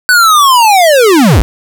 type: linear sweep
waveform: square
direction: down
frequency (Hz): 1513 to 34.65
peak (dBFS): -4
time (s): 0.09-1.42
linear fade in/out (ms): 0
effects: none